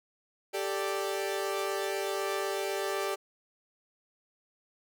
sawtooth chord, G suspended second, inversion none, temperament equal, 392 / 440 / 587.3 Hz, G4 / A4 / D5, 0 / 0 / 0 cents, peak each -29 / -33 / -32 dBFS, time 0.53-3.16 s, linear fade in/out 20 ms, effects none

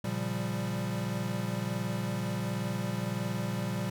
square chord, G half-diminished seventh, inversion first, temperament equal, 116.54 / 138.59 / 174.61 / 196 Hz, Bb2 / Db3 / F3 / G3, 0 / 0 / 0 / 0 cents, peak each -36 / -40 / -38 / -36 dBFS, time 0.04-3.9 s, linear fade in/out 5 ms, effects none

